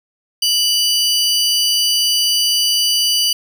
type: tone pair together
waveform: 35% pulse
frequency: 2960 / 4699 Hz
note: F#7 / D8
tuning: 0 / 0 cents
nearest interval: minor sixth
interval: 800 cents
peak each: -14 / -15 dBFS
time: 0.42-3.33 s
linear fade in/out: 5 ms
effects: none